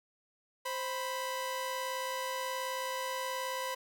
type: tone pair together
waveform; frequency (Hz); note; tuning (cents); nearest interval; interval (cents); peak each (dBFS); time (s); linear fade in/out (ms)
sawtooth; 523.3 / 987.9; C5 / B5; 0 / 0; major seventh; 1100; -34 / -33; 0.65-3.75; 10
effects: none